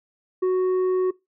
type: tone with tanh clipping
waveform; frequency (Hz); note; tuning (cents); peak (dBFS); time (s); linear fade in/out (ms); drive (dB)
triangle; 370; F#4; 0; -19; 0.42-1.11; 10; 9
effects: noise-tail reverb RT60 0.2 s tail -21 dB re dry